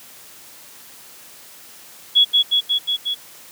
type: tone with echo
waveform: sine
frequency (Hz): 3362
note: G#7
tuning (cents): +20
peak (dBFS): -9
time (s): 2.15-2.25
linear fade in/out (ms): 20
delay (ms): 180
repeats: 5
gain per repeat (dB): -2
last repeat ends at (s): 3.15
effects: white hiss -43 dBFS RMS until 3.51 s + high-pass 100 Hz 12 dB/octave